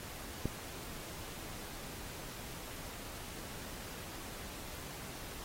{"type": "click", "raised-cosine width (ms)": 3, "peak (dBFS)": -20, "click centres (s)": 0.456, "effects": ["pink hiss -47 dBFS RMS until 5.44 s", "AAC 48 kbps"]}